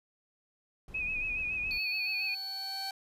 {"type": "noise", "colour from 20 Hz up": "brown", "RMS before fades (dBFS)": -46, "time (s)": [0.88, 1.78], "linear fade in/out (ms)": 2}
{"type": "tone with vibrato", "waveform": "sine", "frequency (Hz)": 2512, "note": "D#7", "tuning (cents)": 16, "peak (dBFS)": -31, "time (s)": [0.94, 2.35], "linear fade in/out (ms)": 10, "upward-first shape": "sine", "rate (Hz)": 7.1, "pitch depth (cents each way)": 49}
{"type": "tone with exponential growth", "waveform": "sawtooth", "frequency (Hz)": 778, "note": "G5", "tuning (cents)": -13, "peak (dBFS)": -34, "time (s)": [1.2, 2.91], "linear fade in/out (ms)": 2, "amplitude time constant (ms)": 370}
{"type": "tone", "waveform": "triangle", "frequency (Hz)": 4431, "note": "C#8", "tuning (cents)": -2, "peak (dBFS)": -35, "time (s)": [1.71, 2.9], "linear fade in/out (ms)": 0}
{"effects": ["resampled to 32000 Hz"]}